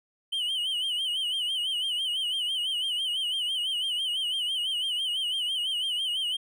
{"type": "tone with vibrato", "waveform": "triangle", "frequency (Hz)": 3031, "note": "F#7", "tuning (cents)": 41, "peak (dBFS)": -25, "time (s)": [0.32, 6.37], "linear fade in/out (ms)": 10, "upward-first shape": "sine", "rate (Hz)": 6, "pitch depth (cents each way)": 100, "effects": []}